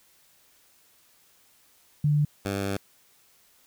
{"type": "tone pair in turn", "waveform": ["sine", "10% pulse"], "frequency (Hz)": [148, 98.78], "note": ["D3", "G2"], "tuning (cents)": [14, 14], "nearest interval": "perfect fifth", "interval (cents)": 700, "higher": "first", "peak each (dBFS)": -19, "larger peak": "neither", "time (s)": [[2.04, 2.25], [2.45, 2.77]], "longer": "second", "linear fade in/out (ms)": 5, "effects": ["white hiss -61 dBFS RMS until 3.66 s"]}